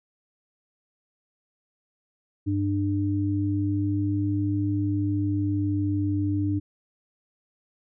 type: tone pair together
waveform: sine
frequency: 99.7 / 298.8 Hz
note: G2 / D4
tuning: +30 / +30 cents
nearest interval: octave + perfect fifth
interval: 1900 cents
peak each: -25 dBFS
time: 2.46-6.6 s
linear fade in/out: 20 ms
effects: none